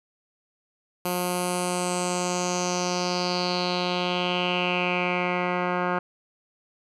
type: tone with low-pass filter sweep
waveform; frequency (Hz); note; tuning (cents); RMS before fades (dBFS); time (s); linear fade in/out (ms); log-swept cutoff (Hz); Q
10% pulse; 179; F3; +43; -26; 1.05-5.99; 5; 12000 to 1600; 4.6
effects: none